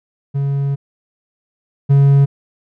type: tone pair in turn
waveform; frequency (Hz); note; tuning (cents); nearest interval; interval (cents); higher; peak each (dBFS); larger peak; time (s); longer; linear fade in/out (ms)
triangle; 139.5 / 139.5; C#3 / C#3; +11 / +11; unison; 0; neither; -13 / -5; second; 0.34-0.76 / 1.89-2.26; first; 20
effects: none